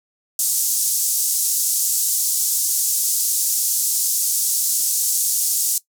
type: band-pass noise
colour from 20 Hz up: pink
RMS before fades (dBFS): -20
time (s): 0.39-5.78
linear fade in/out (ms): 2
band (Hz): 6200 to 15000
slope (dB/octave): 24
effects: noise-tail reverb RT60 0.1 s tail -18 dB re dry